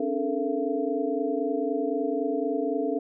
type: tone cluster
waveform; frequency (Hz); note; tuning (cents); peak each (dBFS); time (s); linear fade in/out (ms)
sine; 269 / 292.9 / 430.5 / 460.2 / 675; C4 / D4 / A4 / A#4 / E5; +48 / -5 / -38 / -22 / +41; -31 / -30 / -30 / -31 / -33; 0-2.99; 5
effects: none